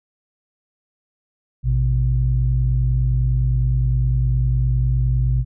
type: tone pair together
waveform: sine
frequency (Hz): 56.49 / 126.3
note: A1 / B2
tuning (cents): +46 / +39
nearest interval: octave + major second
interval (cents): 1393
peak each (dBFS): -17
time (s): 1.63-5.45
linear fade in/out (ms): 50
effects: tanh soft clip ceiling -8 dBFS